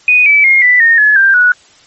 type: tone with pitch steps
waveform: sine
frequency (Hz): 2483 / 2303 / 2137 / 1982.2 / 1838.8 / 1705.8 / 1582.4 / 1467.9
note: D#7 / D7 / C7 / B6 / A#6 / G#6 / G6 / F#6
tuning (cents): -4 / -34 / +36 / +6 / -24 / +46 / +16 / -14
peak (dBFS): -4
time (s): 0.08-1.52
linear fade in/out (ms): 2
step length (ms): 180
effects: white hiss -44 dBFS RMS until 1.86 s + MP3 32 kbps